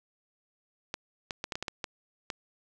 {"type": "clicks", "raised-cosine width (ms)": 0.2, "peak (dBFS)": -16, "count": 9, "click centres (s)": [0.941, 1.308, 1.441, 1.522, 1.555, 1.626, 1.682, 1.842, 2.302], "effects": []}